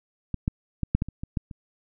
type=clicks; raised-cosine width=5 ms; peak=-15 / -11 / -13 / -7 / -12 / -23 / -20 / -13 / -26 dBFS; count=9; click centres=0.343 / 0.479 / 0.833 / 0.95 / 1.021 / 1.086 / 1.235 / 1.372 / 1.512 s; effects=none